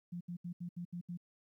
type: tone bursts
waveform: sine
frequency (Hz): 174.61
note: F3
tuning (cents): 0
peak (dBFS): -39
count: 7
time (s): 0.12-1.174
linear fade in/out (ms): 10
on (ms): 88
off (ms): 73
effects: 13-bit